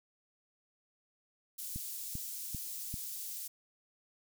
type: high-pass noise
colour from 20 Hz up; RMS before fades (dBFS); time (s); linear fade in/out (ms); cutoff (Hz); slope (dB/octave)
white; -42; 1.58-3.48; 10; 5900; 12
type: click train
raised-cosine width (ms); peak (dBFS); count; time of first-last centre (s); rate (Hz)
5; -28; 4; 1.76-2.941; 2.54
effects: none